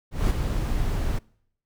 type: noise with ADSR envelope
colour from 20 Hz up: brown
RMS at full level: -19 dBFS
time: 0.11-1.19 s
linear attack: 190 ms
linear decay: 15 ms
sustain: -6 dB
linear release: 11 ms
effects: noise-tail reverb RT60 0.7 s tail -25 dB re dry